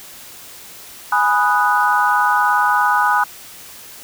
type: chord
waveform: sine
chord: G# minor seventh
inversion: none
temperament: equal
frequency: 830.6 / 987.8 / 1244.5 / 1480 Hz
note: G#5 / B5 / D#6 / F#6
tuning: 0 / 0 / 0 / 0 cents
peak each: -18 dBFS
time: 1.12-3.24 s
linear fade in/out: 5 ms
effects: white hiss -38 dBFS RMS until 4.03 s